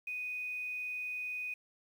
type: tone with quantisation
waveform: sine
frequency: 2489 Hz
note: D#7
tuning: in tune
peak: -36 dBFS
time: 0.07-1.54 s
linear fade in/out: 5 ms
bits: 10
effects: none